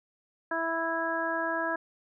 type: harmonic tone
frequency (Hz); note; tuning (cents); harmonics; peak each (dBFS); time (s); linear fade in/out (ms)
329.2; E4; -2; 1 / 2 / 3 / 4 / 5; -36 / -33 / -34 / -37 / -32; 0.51-1.76; 5
effects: none